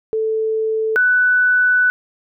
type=tone pair in turn; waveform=sine; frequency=440 / 1490.7 Hz; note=A4 / F#6; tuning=0 / +12 cents; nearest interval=octave + major sixth; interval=2112 cents; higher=second; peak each=-16 / -11 dBFS; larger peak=second; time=0.13-0.96 / 0.96-1.9 s; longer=second; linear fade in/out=0 ms; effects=none